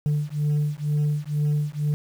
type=beating tone pair; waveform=sine; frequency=147.4 / 149.5 Hz; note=D3 / D3; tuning=+7 / +31 cents; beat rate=2.1 Hz; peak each=-22 dBFS; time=0.06-1.94 s; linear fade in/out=0 ms; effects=tanh soft clip ceiling -18 dBFS + 8-bit